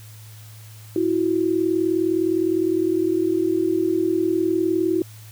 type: tone pair together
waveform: sine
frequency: 328.1 / 367.8 Hz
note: E4 / F#4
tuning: -8 / -10 cents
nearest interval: major second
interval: 198 cents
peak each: -20 / -21 dBFS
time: 0.96-5.02 s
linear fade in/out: 2 ms
effects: added 108 Hz sine -40 dBFS peak until 5.31 s + white hiss -48 dBFS RMS until 5.31 s